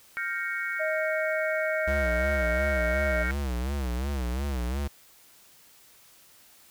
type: chord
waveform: sine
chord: G half-diminished seventh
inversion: third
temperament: equal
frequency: 1396.9 / 1568 / 1864.7 / 2217 Hz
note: F6 / G6 / Bb6 / Db7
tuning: 0 / 0 / 0 / 0 cents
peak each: -34 dBFS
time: 0.17-3.31 s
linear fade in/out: 0 ms
type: tone with pitch glide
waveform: sine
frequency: 628 to 620.1 Hz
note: D#5 to D#5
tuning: +16 to -6 cents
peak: -27 dBFS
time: 0.79-3.24 s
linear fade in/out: 20 ms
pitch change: -22 cents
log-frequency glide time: 1.8-2.39 s
type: tone with vibrato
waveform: square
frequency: 65.41 Hz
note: C2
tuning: in tune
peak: -28 dBFS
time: 1.87-4.88 s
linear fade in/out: 10 ms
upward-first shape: sine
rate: 2.8 Hz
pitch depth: 160 cents each way
effects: white hiss -56 dBFS RMS until 6.7 s